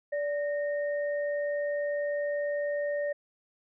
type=tone pair together; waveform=sine; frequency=581 / 1844.6 Hz; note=D5 / A#6; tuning=-19 / -19 cents; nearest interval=octave + minor sixth; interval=2000 cents; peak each=-28 / -39 dBFS; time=0.12-3.13 s; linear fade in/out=10 ms; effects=none